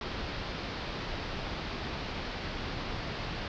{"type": "low-pass noise", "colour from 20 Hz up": "pink", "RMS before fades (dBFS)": -37, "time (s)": [0.01, 3.48], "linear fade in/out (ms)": 2, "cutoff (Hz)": 5000, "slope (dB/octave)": 48, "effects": []}